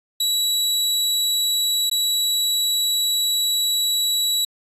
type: tone with dropouts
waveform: sawtooth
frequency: 3910 Hz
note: B7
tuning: 18 cents flat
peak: -15 dBFS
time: 0.2-4.45 s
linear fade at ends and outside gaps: 5 ms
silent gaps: 1.898-1.913 s
effects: resampled to 32000 Hz